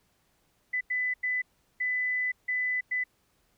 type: tone bursts at uneven times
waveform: sine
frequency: 2000 Hz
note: B6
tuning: 21 cents sharp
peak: -26 dBFS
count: 6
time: 0.73-0.81 / 0.9-1.14 / 1.23-1.42 / 1.8-2.32 / 2.48-2.81 / 2.91-3.04 s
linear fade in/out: 10 ms
effects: pink hiss -70 dBFS RMS until 3.57 s